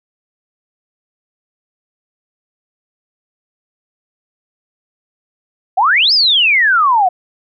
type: exponential two-way sweep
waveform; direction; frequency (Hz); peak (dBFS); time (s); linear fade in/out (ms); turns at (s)
sine; up then down; 698.5 to 5300 to 698.5; -8; 5.77-7.09; 10; 6.13
effects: none